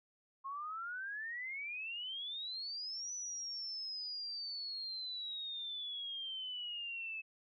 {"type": "exponential two-way sweep", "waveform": "sine", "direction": "up then down", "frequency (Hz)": [1069, 5980, 2596], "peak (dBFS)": -40, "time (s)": [0.44, 7.22], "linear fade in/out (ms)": 20, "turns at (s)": 3.13, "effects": []}